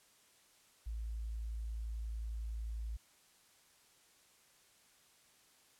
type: tone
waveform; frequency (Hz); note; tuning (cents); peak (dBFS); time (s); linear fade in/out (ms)
sine; 55.6; A1; +19; -38; 0.86-2.97; 10
effects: white hiss -67 dBFS RMS until 5.79 s + low-pass 11000 Hz 12 dB/octave